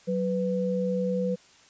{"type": "tone pair together", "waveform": "sine", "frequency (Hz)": [186.16, 497], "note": ["F#3", "B4"], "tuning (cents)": [11, 11], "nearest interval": "octave + perfect fourth", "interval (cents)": 1700, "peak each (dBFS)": -27, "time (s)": [0.07, 1.36], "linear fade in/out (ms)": 20, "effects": ["white hiss -56 dBFS RMS until 1.69 s", "resampled to 16000 Hz"]}